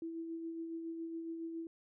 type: tone with tremolo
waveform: sine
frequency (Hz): 329.6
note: E4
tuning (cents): 0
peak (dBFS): -38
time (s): 0.02-1.67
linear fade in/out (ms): 2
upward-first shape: sine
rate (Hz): 7.2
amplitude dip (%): 35
effects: none